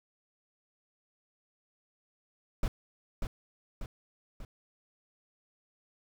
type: noise with echo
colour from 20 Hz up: brown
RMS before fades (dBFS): -28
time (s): 2.63-2.68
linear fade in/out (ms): 2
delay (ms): 590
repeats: 3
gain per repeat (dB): -5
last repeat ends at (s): 4.45
effects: none